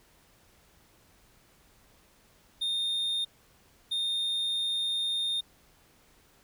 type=tone bursts at uneven times; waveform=triangle; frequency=3655 Hz; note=A#7; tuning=35 cents flat; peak=-26 dBFS; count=2; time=2.61-3.25 / 3.91-5.41 s; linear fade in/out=10 ms; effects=pink hiss -62 dBFS RMS until 6.43 s